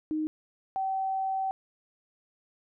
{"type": "tone pair in turn", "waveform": "sine", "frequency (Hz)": [310, 768], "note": ["D#4", "G5"], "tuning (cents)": [-6, -36], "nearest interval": "octave + major third", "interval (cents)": 1570, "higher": "second", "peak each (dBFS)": -27, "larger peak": "neither", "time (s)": [[0.11, 0.27], [0.76, 1.51]], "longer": "second", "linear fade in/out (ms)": 0, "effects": []}